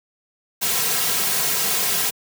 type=noise with comb filter; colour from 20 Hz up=white; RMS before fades=-21 dBFS; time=0.61-2.11 s; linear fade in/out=20 ms; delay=3.4 ms; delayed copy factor=-0.65; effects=high-pass 150 Hz 12 dB/octave

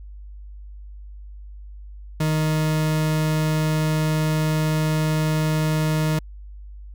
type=tone; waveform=40% pulse; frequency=155.56 Hz; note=D#3; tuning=in tune; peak=-18 dBFS; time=2.2-6.19 s; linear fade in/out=5 ms; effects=added 50 Hz sine -36 dBFS peak until 6.94 s

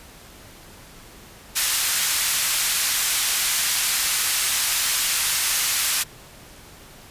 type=band-pass noise; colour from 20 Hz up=white; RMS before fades=-22 dBFS; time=1.55-6.04 s; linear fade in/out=20 ms; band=1300 to 12000 Hz; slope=12 dB/octave; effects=pink hiss -45 dBFS RMS until 7.1 s + resampled to 32000 Hz

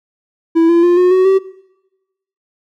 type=tone with pitch steps; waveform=triangle; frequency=329.6 / 339.8 / 350.4 / 361.3 / 372.5 / 384.1 Hz; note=E4 / F4 / F4 / F#4 / F#4 / G4; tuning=0 / -47 / +6 / -41 / +12 / -35 cents; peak=-5 dBFS; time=0.55-1.39 s; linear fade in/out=20 ms; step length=140 ms; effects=noise-tail reverb RT60 1.0 s tail -21 dB re dry

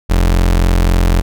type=tone; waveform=35% pulse; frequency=43.7 Hz; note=F1; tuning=2 cents sharp; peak=-7 dBFS; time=0.09-1.22 s; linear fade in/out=20 ms; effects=none

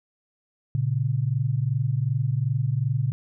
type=tone pair together; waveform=sine; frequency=116.4 / 139.06 Hz; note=A#2 / C#3; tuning=-2 / +6 cents; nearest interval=minor third; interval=308 cents; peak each=-24 dBFS; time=0.75-3.12 s; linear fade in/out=0 ms; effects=none

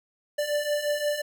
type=beating tone pair; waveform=square; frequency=585 / 590.7 Hz; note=D5 / D5; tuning=-7 / +10 cents; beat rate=5.7 Hz; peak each=-31 / -27 dBFS; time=0.38-1.22 s; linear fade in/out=10 ms; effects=none

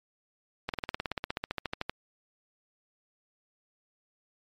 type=slowing click train; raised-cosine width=0.3 ms; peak=-15 dBFS; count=20; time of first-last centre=0.69-1.896 s; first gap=48 ms; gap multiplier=1.03; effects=MP3 64 kbps

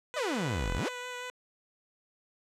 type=tone with vibrato; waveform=10% pulse; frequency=496.1 Hz; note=B4; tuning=8 cents sharp; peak=-29 dBFS; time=0.14-1.3 s; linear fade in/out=0 ms; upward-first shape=sine; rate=5.6 Hz; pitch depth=14 cents each way
type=exponential two-way sweep; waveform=sawtooth; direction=down then up; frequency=658 to 36 to 658 Hz; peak=-26 dBFS; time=0.16-0.89 s; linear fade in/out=10 ms; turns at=0.74 s
effects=low-pass 8000 Hz 12 dB/octave

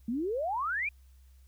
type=exponential sweep; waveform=sine; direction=up; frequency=217.3 to 2489 Hz; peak=-29 dBFS; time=0.08-0.89 s; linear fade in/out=5 ms; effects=added 65 Hz sine -54 dBFS peak until 1.47 s + white hiss -71 dBFS RMS until 1.47 s

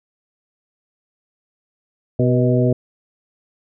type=harmonic tone with a mistuned harmonic; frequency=125.3 Hz; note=B2; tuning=25 cents sharp; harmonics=1 / 2 / 3 / 4 / 5; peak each=-16 / -19 / -21 / -22 / -23 dBFS; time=2.19-2.73 s; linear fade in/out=5 ms; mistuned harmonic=4; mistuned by=-46 cents; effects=none

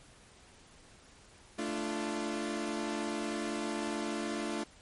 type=chord; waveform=sawtooth; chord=D minor; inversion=second; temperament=equal with one note detuned; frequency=220 / 293.7 / 344.8 Hz; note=A3 / D4 / F4; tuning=0 / 0 / -22 cents; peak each=-34 dBFS; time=1.58-4.64 s; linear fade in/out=10 ms; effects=pink hiss -58 dBFS RMS until 4.81 s + MP3 48 kbps

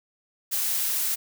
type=noise; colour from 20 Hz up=blue; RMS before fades=-26 dBFS; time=0.51-1.16 s; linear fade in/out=20 ms; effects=none

